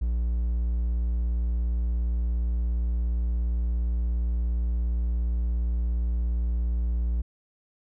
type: tone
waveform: triangle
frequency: 58.6 Hz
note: A#1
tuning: 10 cents sharp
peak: -21 dBFS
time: 0.01-7.22 s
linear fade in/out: 10 ms
effects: none